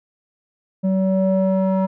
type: tone with low-pass filter sweep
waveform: square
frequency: 190 Hz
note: F#3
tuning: 46 cents sharp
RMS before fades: -18 dBFS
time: 0.83-1.87 s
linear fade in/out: 20 ms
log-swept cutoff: 420 to 850 Hz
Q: 2.8
effects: none